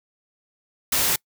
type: noise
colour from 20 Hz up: white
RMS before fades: -21 dBFS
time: 0.92-1.16 s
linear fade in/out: 5 ms
effects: noise-tail reverb RT60 0.1 s tail -25 dB re dry